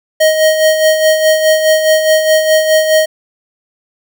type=tone with tremolo; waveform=square; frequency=627 Hz; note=D#5; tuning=13 cents sharp; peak=-6 dBFS; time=0.2-3.06 s; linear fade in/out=10 ms; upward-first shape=sine; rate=4.8 Hz; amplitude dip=55%; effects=none